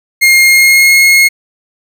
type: tone with pitch glide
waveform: 40% pulse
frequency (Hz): 2133 to 2159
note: C7 to C#7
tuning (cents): +33 to -46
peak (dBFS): -3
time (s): 0.21-1.29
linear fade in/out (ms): 20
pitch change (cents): +21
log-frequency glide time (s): 0.44-0.94
effects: none